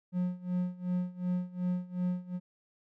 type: tone with tremolo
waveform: triangle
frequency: 180 Hz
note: F#3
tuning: 47 cents flat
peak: -25 dBFS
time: 0.12-2.4 s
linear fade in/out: 50 ms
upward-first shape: sine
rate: 2.7 Hz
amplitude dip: 90%
effects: none

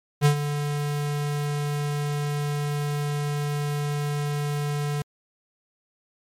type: tone with ADSR envelope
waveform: square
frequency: 146.1 Hz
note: D3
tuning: 9 cents flat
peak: -14 dBFS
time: 0.21-5.02 s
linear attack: 44 ms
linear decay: 94 ms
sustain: -11 dB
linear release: 3 ms
effects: MP3 64 kbps

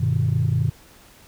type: chord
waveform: sine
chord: G augmented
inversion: none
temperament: just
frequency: 98 / 122.5 / 153.12 Hz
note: G2 / B2 / D#3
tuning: 0 / -14 / -27 cents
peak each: -22 / -20 / -22 dBFS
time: 0-0.7 s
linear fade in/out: 10 ms
effects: tanh soft clip ceiling -11 dBFS + pink hiss -50 dBFS RMS until 1.27 s

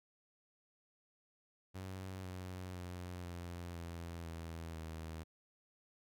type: tone with pitch steps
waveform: sawtooth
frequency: 94.3 / 91.83 / 89.42 / 87.07 / 84.79 / 82.57 / 80.4 Hz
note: F#2 / F#2 / F2 / F2 / E2 / E2 / E2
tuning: +33 / -13 / +41 / -5 / +49 / +3 / -43 cents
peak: -40 dBFS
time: 1.74-5.24 s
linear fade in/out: 20 ms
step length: 500 ms
effects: none

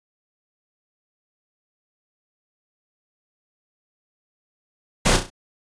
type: noise with echo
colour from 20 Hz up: pink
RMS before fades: -17 dBFS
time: 5.05-5.17 s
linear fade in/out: 10 ms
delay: 33 ms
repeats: 4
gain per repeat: -7 dB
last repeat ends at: 5.302 s
effects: resampled to 22050 Hz

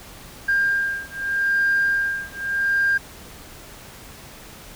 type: beating tone pair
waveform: sine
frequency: 1600 / 1600.82 Hz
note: G6 / G6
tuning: +35 / +36 cents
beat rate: 0.82 Hz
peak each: -21 dBFS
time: 0.48-2.98 s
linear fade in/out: 10 ms
effects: tanh soft clip ceiling -12 dBFS + pink hiss -42 dBFS RMS until 4.75 s

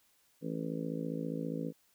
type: harmonic tone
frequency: 54.9 Hz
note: A1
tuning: 3 cents flat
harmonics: 3 / 4 / 5 / 6 / 7 / 8 / 9 / 10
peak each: -39 / -42 / -39 / -47 / -51 / -45 / -43 / -55 dBFS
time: 0.41-1.73 s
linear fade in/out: 50 ms
effects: white hiss -70 dBFS RMS until 1.94 s

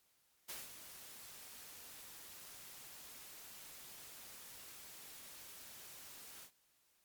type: noise with ADSR envelope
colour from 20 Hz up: white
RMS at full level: -45 dBFS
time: 0.48-6.51 s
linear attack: 17 ms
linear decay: 180 ms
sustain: -9 dB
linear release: 80 ms
effects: white hiss -75 dBFS RMS until 7.04 s + MP3 96 kbps

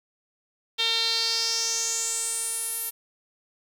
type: tone with band-pass filter sweep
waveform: sawtooth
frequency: 455.4 Hz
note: A#4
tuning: 40 cents flat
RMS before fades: -27 dBFS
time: 0.78-2.91 s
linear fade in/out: 20 ms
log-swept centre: 3500 to 12000 Hz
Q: 5.2
effects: 8-bit

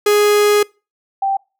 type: tone pair in turn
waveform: 45% pulse / sine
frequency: 415.3 / 782.2 Hz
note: G#4 / G5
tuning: 0 / -4 cents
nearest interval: major seventh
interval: 1096 cents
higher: second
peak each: -10 / -14 dBFS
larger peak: first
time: 0.06-0.63 / 1.22-1.37 s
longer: first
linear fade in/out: 5 ms
effects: noise-tail reverb RT60 0.3 s tail -25 dB re dry

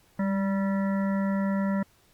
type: harmonic tone with a mistuned harmonic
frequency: 194.3 Hz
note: G3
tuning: 15 cents flat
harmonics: 1 / 3 / 5 / 7 / 9 / 10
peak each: -24 / -34 / -38 / -41 / -43 / -44 dBFS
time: 0.19-1.83 s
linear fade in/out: 5 ms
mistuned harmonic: 1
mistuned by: +27 cents
effects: pink hiss -62 dBFS RMS until 2.13 s + Opus 48 kbps

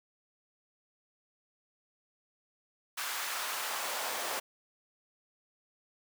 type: noise with high-pass filter sweep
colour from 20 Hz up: pink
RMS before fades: -36 dBFS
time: 2.97-4.4 s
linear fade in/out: 10 ms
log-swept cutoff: 1300 to 590 Hz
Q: 1.3
effects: none

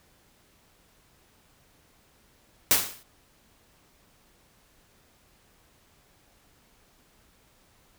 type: noise with exponential decay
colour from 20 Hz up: white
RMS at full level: -17 dBFS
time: 2.71-3.03 s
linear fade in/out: 0 ms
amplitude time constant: 69 ms
effects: pink hiss -62 dBFS RMS until 7.98 s

